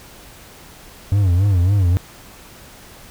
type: tone with vibrato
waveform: triangle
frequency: 94.3 Hz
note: F#2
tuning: 33 cents sharp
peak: -10 dBFS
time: 1.12-1.97 s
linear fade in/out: 0 ms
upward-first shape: sine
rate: 3.6 Hz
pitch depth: 150 cents each way
effects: pink hiss -42 dBFS RMS until 3.1 s